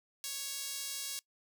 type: tone with high-pass filter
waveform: sawtooth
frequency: 554.4 Hz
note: C#5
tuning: in tune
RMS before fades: -40 dBFS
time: 0.24-1.19 s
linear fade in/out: 0 ms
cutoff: 4900 Hz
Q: 0.86
effects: noise-tail reverb RT60 0.1 s tail -22 dB re dry